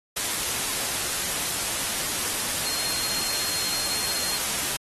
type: tone in noise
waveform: sine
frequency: 4234 Hz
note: C8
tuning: 20 cents sharp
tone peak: -32 dBFS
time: 2.65-4.38 s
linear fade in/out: 10 ms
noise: white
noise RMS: -27 dBFS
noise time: 0.16-4.77 s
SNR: -8 dB
effects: AAC 32 kbps